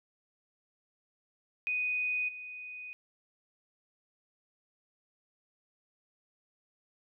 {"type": "tone with level steps", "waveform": "sine", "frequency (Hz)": 2489, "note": "D#7", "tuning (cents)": 0, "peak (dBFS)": [-29, -41], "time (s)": [1.67, 2.93], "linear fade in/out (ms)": 0, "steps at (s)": 2.28, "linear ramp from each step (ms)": 10, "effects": []}